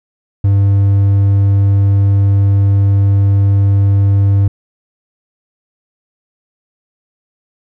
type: tone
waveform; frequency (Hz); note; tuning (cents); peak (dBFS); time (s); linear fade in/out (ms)
triangle; 99.3; G2; +23; -5; 0.44-4.48; 5
effects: none